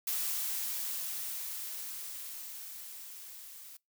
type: noise with level ramp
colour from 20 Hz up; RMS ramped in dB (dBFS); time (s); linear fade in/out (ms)
blue; -33 to -50; 0.07-3.77; 5
effects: noise-tail reverb RT60 0.2 s tail -24 dB re dry